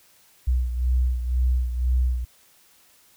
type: beating tone pair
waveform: sine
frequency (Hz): 62 / 64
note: B1 / C2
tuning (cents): +7 / -38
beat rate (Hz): 2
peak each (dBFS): -20 / -27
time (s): 0.47-2.25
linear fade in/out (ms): 10
effects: white hiss -57 dBFS RMS until 3.16 s